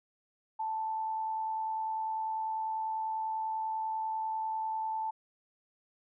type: tone with amplitude modulation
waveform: sine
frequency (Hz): 880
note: A5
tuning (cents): 0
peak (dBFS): -30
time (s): 0.59-5.11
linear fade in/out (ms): 10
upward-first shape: sine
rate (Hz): 90.1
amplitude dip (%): 30
effects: none